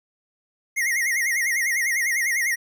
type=tone with vibrato; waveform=square; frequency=2005 Hz; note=B6; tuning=26 cents sharp; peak=-21 dBFS; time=0.76-2.56 s; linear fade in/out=20 ms; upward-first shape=sine; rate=10 Hz; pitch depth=140 cents each way; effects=none